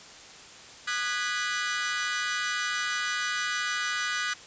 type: chord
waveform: sawtooth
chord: G# minor seventh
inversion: second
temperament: equal with one note detuned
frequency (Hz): 1221 / 1480 / 1661.2 / 1975.5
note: D#6 / F#6 / G#6 / B6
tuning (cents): -33 / 0 / 0 / 0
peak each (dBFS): -30 / -28 / -31 / -30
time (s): 0.87-4.34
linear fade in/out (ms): 10
effects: white hiss -47 dBFS RMS until 4.46 s + resampled to 16000 Hz